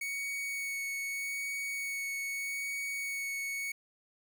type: tone with vibrato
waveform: 45% pulse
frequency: 2228 Hz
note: C#7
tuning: 8 cents sharp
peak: -34 dBFS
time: 0.01-3.72 s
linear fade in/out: 5 ms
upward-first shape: sine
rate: 0.81 Hz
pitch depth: 9 cents each way
effects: none